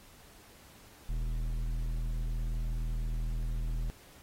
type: tone with low-pass filter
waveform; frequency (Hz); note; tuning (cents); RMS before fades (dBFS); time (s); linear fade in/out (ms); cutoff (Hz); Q
square; 40.27; E1; -40; -33; 1.09-3.9; 0; 140; 0.86
effects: pink hiss -57 dBFS RMS until 4.22 s + AAC 48 kbps